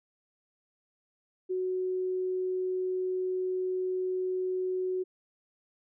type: tone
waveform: sine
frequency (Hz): 370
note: F#4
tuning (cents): 0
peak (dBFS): -28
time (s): 1.49-5.04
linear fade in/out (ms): 20
effects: none